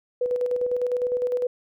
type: tone with tremolo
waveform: sine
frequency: 493.9 Hz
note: B4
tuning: in tune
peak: -20 dBFS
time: 0.21-1.47 s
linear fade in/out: 5 ms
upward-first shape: square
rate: 9.9 Hz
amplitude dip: 45%
effects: none